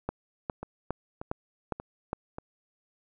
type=two click trains; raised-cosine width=1 ms; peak=-16 / -23 dBFS; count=6 / 4; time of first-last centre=0.09-2.131 / 0.63-2.384 s; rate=2.45 / 1.71 Hz; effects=none